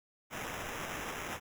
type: noise with sample-and-hold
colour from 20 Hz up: white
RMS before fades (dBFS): -40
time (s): 0.3-1.4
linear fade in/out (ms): 50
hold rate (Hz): 4410
effects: none